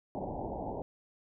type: low-pass noise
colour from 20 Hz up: white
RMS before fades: -38 dBFS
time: 0.15-0.82 s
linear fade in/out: 0 ms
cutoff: 890 Hz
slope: 96 dB/octave
effects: none